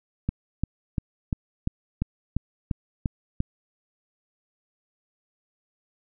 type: click train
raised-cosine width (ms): 5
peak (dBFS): -12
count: 10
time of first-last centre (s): 0.29-3.404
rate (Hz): 2.89
effects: none